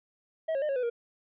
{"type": "tone with pitch steps", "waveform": "triangle", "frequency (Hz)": [642, 546, 605, 549, 499.8, 470.8], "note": ["E5", "C#5", "D#5", "C#5", "B4", "A#4"], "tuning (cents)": [-46, -26, -49, -17, 21, 17], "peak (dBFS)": -25, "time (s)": [0.48, 0.9], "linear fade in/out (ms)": 10, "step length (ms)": 70, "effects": ["resampled to 8000 Hz"]}